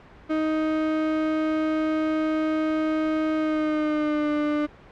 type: tone with pitch glide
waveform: 35% pulse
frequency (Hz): 312.6 to 297.8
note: D#4 to D4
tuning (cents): +8 to +24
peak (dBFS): -20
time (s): 0.29-4.67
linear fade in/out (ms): 20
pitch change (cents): -84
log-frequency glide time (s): 3.35-4.31
effects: pink hiss -48 dBFS RMS until 4.91 s + low-pass 2000 Hz 12 dB/octave